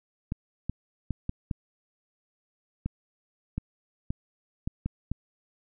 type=clicks; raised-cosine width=5 ms; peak=-17 dBFS; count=11; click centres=0.321 / 0.696 / 1.107 / 1.294 / 1.512 / 2.86 / 3.58 / 4.105 / 4.675 / 4.86 / 5.116 s; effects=none